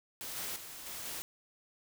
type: noise with level steps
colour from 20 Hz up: white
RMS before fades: -42 / -39 / -47 / -43 / -41 dBFS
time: 0.21-1.22 s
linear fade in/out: 0 ms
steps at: 0.36 / 0.56 / 0.86 / 1.05 s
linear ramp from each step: 2 ms
effects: none